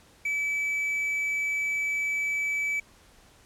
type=tone with quantisation; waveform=triangle; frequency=2300 Hz; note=D7; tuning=37 cents flat; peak=-24 dBFS; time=0.25-2.8 s; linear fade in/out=5 ms; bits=9; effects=pink hiss -57 dBFS RMS until 3.45 s + low-pass 11000 Hz 12 dB/octave